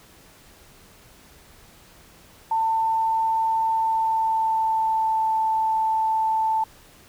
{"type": "tone with pitch glide", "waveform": "sine", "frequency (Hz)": [894, 882.7], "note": ["A5", "A5"], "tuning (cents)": [27, 5], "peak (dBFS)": -19, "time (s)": [2.51, 6.64], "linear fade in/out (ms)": 5, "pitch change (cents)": -22, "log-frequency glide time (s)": [3.75, 5.31], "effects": ["pink hiss -51 dBFS RMS until 7.08 s"]}